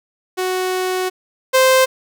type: tone pair in turn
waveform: sawtooth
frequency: 370 / 521.1 Hz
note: F#4 / C5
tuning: 0 / -7 cents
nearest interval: tritone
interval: 593 cents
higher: second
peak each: -14 / -6 dBFS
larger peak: second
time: 0.37-1.1 / 1.53-1.86 s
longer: first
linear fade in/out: 20 ms
effects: none